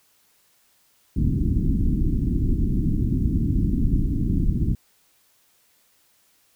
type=low-pass noise; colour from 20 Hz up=pink; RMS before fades=-21 dBFS; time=1.16-4.75 s; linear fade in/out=5 ms; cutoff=310 Hz; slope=48 dB/octave; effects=white hiss -62 dBFS RMS until 6.55 s